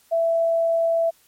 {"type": "tone", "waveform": "sine", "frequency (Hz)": 664, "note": "E5", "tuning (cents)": 12, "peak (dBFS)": -17, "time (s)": [0.11, 1.11], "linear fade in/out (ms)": 20, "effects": ["white hiss -58 dBFS RMS until 1.27 s", "MP3 64 kbps"]}